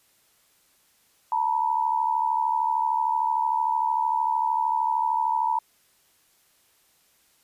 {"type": "tone pair together", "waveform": "sine", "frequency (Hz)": [891, 964.2], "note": ["A5", "B5"], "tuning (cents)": [22, -42], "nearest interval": "minor second", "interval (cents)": 136, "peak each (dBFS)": -24, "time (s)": [1.32, 5.59], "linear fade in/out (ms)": 2, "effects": ["white hiss -63 dBFS RMS until 7.43 s", "resampled to 32000 Hz"]}